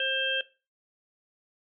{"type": "harmonic tone", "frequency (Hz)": 531, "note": "C5", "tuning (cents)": 25, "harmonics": [1, 3, 5, 6], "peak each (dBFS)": [-34, -31, -33, -29], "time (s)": [0, 0.41], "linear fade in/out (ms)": 2, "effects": ["noise-tail reverb RT60 0.3 s tail -17 dB re dry"]}